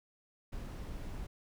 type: noise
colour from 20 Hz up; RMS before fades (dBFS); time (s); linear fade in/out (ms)
brown; -42; 0.52-1.27; 10
effects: none